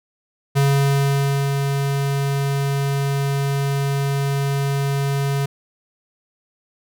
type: tone with ADSR envelope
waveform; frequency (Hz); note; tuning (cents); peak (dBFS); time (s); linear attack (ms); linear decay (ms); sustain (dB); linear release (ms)
square; 139.3; C#3; +9; -14; 0.55-5.46; 22; 940; -5; 7
effects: none